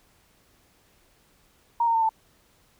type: tone with pitch steps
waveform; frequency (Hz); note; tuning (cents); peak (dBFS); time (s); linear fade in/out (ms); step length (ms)
sine; 937 / 919.8 / 903 / 886.5; A#5 / A#5 / A5 / A5; +9 / -23 / +45 / +13; -19; 1.8-2.092; 5; 73
effects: pink hiss -62 dBFS RMS until 2.79 s